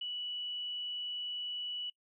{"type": "tone", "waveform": "sine", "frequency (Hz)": 2950, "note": "F#7", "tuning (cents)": -6, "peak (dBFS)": -36, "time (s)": [0.01, 1.9], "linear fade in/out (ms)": 5, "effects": ["noise-tail reverb RT60 0.1 s tail -24 dB re dry"]}